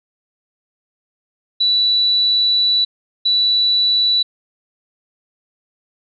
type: tone bursts at uneven times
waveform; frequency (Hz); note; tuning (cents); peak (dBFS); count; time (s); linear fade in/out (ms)
sine; 3951; B7; 0; -12; 2; 1.6-2.85 / 3.25-4.23; 10
effects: none